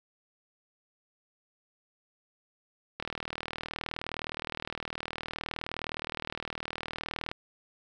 click train, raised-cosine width 0.3 ms, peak -18 dBFS, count 171, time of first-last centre 3-7.315 s, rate 39.4 Hz, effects none

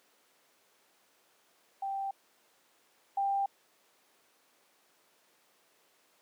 sine tone pair in turn, 784 / 791.7 Hz, G5 / G5, 0 / +17 cents, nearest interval unison, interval 17 cents, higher second, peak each -32 / -27 dBFS, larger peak second, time 1.82-2.11 / 3.17-3.46 s, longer neither, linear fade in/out 5 ms, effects pink hiss -67 dBFS RMS until 6.21 s + high-pass 400 Hz 12 dB/octave

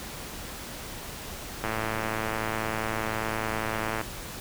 click train, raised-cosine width 0.5 ms, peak -14 dBFS, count 262, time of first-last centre 1.64-4.013 s, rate 110 Hz, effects pink hiss -39 dBFS RMS until 4.4 s

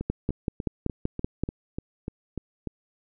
two click trains, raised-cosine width 3 ms, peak -18 / -12 dBFS, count 10 / 8, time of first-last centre 0.01-2.673 / 0.1-1.436 s, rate 3.38 / 5.24 Hz, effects none

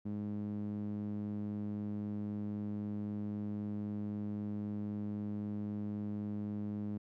sawtooth tone with band-pass filter, 103.83 Hz, G#2, in tune, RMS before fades -39 dBFS, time 0.05-6.98 s, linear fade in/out 10 ms, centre 220 Hz, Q 2.4, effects none

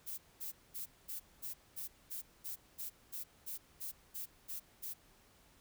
violet noise bursts, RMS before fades -43 dBFS, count 15, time 0.06-4.94 s, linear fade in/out 20 ms, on 120 ms, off 220 ms, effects pink hiss -66 dBFS RMS until 5.6 s

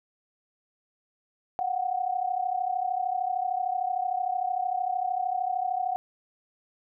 sine tone pair together, 724.8 / 758 Hz, F#5 / F#5, -36 / +42 cents, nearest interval minor second, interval 78 cents, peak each -28 / -29 dBFS, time 1.59-5.96 s, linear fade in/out 0 ms, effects none

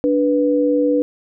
sine tone pair together, 292.4 / 491.8 Hz, D4 / B4, -7 / -7 cents, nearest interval major sixth, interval 900 cents, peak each -16 dBFS, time 0.04-1.02 s, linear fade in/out 0 ms, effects none

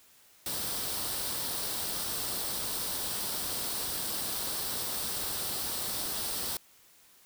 white noise with comb filter, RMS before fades -34 dBFS, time 0.46-6.57 s, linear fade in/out 2 ms, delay 0.22 ms, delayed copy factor +0.5, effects white hiss -60 dBFS RMS until 7.25 s

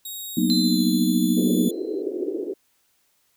5% pulse tone with pitch glide, 3775 to 3462 Hz, A#7 to A7, +21 to -29 cents, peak -25 dBFS, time 0.05-1.71 s, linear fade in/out 5 ms, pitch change -150 cents, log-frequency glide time 0.4-0.82 s
sine chord, B major seventh, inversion second, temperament equal, 185 / 233.1 / 246.9 / 311.1 Hz, F#3 / A#3 / B3 / D#4, 0 / 0 / 0 / 0 cents, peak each -23 dBFS, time 0.37-1.69 s, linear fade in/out 5 ms
sine tone with exponential decay, 4073 Hz, C8, 47 cents flat, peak -21 dBFS, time 0.5-2.02 s, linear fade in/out 0 ms, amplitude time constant 330 ms
white band-pass noise, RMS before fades -28 dBFS, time 1.37-2.54 s, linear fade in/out 10 ms, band 310 to 440 Hz, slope 48 dB/octave
effects white hiss -66 dBFS RMS until 3.36 s

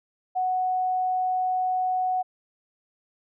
sine tone, 740 Hz, F#5, in tune, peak -22 dBFS, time 0.35-2.23 s, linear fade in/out 20 ms, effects none

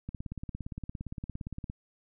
click train, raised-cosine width 5 ms, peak -25 dBFS, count 29, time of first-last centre 0.09-1.699 s, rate 17.4 Hz, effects none

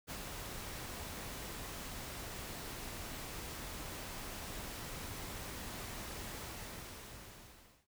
pink noise with ADSR envelope, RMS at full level -43 dBFS, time 0.07-7.87 s, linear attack 35 ms, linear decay 71 ms, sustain -2 dB, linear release 1500 ms, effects noise-tail reverb RT60 0.1 s tail -19 dB re dry

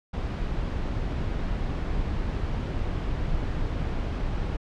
brown noise, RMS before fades -28 dBFS, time 0.13-4.57 s, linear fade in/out 10 ms, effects low-pass 4000 Hz 12 dB/octave

